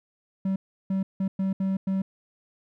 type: tone bursts at uneven times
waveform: triangle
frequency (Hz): 191.9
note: G3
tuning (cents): -37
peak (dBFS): -21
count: 6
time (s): 0.45-0.56 / 0.9-1.03 / 1.2-1.28 / 1.39-1.53 / 1.6-1.77 / 1.87-2.02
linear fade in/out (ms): 5
effects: none